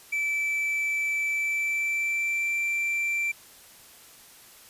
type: tone with pitch glide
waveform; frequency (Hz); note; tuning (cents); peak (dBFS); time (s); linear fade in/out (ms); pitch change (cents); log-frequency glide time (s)
triangle; 2318 to 2349; D7 to D7; -23 to 0; -23; 0.12-3.32; 10; +23; 1.28-2.6
effects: white hiss -51 dBFS RMS until 4.69 s + resampled to 32000 Hz